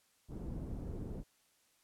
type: low-pass noise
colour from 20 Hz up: pink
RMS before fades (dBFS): -42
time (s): 0.28-1.24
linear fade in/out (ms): 50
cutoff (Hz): 330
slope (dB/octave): 12
effects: white hiss -72 dBFS RMS until 1.83 s + low-pass 12000 Hz 12 dB/octave